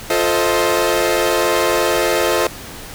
sawtooth chord, F dominant seventh, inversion none, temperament equal with one note detuned, 349.2 / 440 / 523.3 / 630.6 Hz, F4 / A4 / C5 / Eb5, 0 / 0 / 0 / +23 cents, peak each -16 dBFS, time 0.1-2.47 s, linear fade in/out 2 ms, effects pink hiss -33 dBFS RMS until 2.94 s

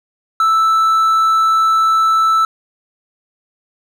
triangle tone, 1318.5 Hz, E6, in tune, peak -8 dBFS, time 0.4-2.45 s, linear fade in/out 2 ms, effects none

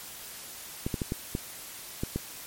clicks, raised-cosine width 3 ms, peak -16 dBFS, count 7, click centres 0.865 / 0.942 / 1.018 / 1.121 / 1.351 / 2.035 / 2.16 s, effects white hiss -43 dBFS RMS until 2.46 s + MP3 64 kbps

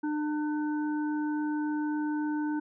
harmonic tone, 300.6 Hz, D4, 40 cents sharp, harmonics 1 / 3 / 5, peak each -28 / -39 / -42 dBFS, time 0.03-2.6 s, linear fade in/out 10 ms, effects none

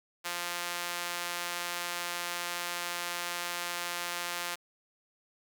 sawtooth tone with high-pass filter, 174.61 Hz, F3, in tune, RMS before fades -36 dBFS, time 0.24-4.56 s, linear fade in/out 20 ms, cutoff 1100 Hz, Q 0.58, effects none

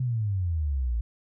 sine exponential sweep, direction down, 130.81 to 55 Hz, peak -24 dBFS, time 0-1.01 s, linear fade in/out 5 ms, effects none

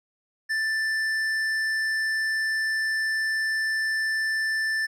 triangle tone with tanh clipping, 1767 Hz, A6, 7 cents sharp, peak -25 dBFS, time 0.49-4.87 s, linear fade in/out 20 ms, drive 14 dB, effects none

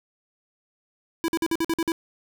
square tone bursts, 330 Hz, E4, 2 cents sharp, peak -22 dBFS, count 8, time 1.24-1.919 s, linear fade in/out 0 ms, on 42 ms, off 49 ms, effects none

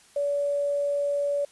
sine tone with quantisation, 572 Hz, D5, 46 cents flat, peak -23 dBFS, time 0.16-1.45 s, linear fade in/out 5 ms, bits 8, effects white hiss -56 dBFS RMS until 1.51 s + resampled to 24000 Hz

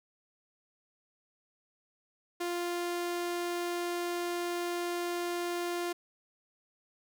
sawtooth tone, 349 Hz, F4, 1 cent flat, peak -28 dBFS, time 2.4-5.93 s, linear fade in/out 10 ms, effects none

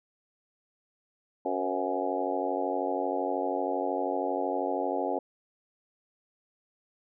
harmonic tone with a mistuned harmonic, 92.8 Hz, F#2, 6 cents sharp, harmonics 3 / 4 / 5 / 6 / 7 / 8 / 9, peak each -35 / -35 / -35 / -35 / -35 / -35 / -35 dBFS, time 1.45-5.19 s, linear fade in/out 5 ms, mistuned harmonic 6, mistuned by -51 cents, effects none

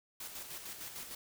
white noise with tremolo, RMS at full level -44 dBFS, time 0.2-1.15 s, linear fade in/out 5 ms, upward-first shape square, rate 6.6 Hz, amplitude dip 45%, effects none

